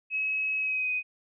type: tone with pitch glide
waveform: sine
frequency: 2563 to 2502 Hz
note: E7 to D#7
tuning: -49 to +9 cents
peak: -26 dBFS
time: 0.1-1.03 s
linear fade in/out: 50 ms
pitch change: -42 cents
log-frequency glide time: 0.58-0.91 s
effects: none